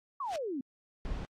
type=noise with exponential growth; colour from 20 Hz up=white; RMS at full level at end=-35 dBFS; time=0.2-0.36 s; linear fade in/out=1 ms; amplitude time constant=34 ms
type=exponential sweep; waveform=sine; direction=down; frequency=1175 to 246.9 Hz; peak=-33 dBFS; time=0.2-0.61 s; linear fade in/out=5 ms
type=noise; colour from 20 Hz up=brown; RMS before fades=-36 dBFS; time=1.05-1.25 s; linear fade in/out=0 ms
effects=low-pass 5000 Hz 12 dB/octave + AAC 64 kbps